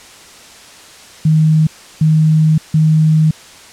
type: tone bursts at uneven times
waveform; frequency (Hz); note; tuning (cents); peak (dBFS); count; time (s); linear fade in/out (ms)
sine; 156.6; D#3; +11; -7; 3; 1.25-1.67 / 2.01-2.58 / 2.74-3.31; 5
effects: white hiss -38 dBFS RMS until 3.72 s + low-pass 8000 Hz 12 dB/octave